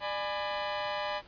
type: chord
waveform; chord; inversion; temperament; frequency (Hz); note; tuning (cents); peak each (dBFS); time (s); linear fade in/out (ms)
sawtooth; G# diminished; second; just; 598 / 830.6 / 996.7; D5 / G#5 / B5; +31 / 0 / +16; -31 / -33 / -34; 0-1.22; 50
effects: pink hiss -55 dBFS RMS until 1.27 s + resampled to 11025 Hz